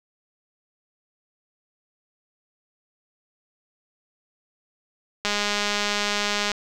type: click train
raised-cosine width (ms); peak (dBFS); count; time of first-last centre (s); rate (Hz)
0.2; -7; 262; 5.25-6.517; 206
effects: none